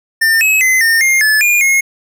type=tone with pitch steps; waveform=square; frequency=1801 / 2568 / 2045 / 1821 / 2122 / 1730 / 2423 / 2160 Hz; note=A6 / E7 / C7 / A#6 / C7 / A6 / D#7 / C#7; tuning=+40 / -46 / -40 / -41 / +24 / -30 / -47 / -45 cents; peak=-9 dBFS; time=0.21-1.81 s; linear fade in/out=10 ms; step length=200 ms; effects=none